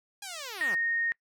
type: linear sweep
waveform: 5% pulse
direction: down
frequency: 830.6 to 155.9 Hz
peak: -26 dBFS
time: 0.22-0.75 s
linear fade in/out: 5 ms
type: tone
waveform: sine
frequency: 1853 Hz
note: A#6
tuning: 11 cents flat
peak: -26 dBFS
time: 0.61-1.12 s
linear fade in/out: 0 ms
effects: noise-tail reverb RT60 0.1 s tail -24 dB re dry